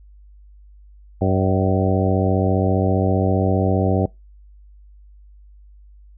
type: harmonic tone with a mistuned harmonic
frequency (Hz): 95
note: F#2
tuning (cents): +46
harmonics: 1 / 2 / 3 / 4 / 5 / 6 / 7 / 8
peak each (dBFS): -19 / -22 / -24 / -25 / -26 / -27 / -27 / -28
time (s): 1.21-4.06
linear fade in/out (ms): 5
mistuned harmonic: 7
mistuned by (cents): -41
effects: noise-tail reverb RT60 0.2 s tail -24 dB re dry + added 50 Hz sine -43 dBFS peak until 6.17 s